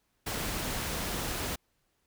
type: noise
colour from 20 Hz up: pink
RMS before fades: -34 dBFS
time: 0.26-1.56 s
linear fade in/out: 10 ms
effects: pink hiss -75 dBFS RMS until 2.06 s